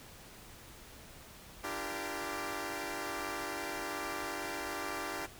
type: chord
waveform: 10% pulse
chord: G minor seventh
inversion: second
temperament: equal with one note detuned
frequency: 293.7 / 340.7 / 392 / 466.2 Hz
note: D4 / F4 / G4 / Bb4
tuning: 0 / -43 / 0 / 0 cents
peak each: -34 / -34 / -33 / -38 dBFS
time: 1.63-5.27 s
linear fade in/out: 20 ms
effects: pink hiss -53 dBFS RMS until 5.39 s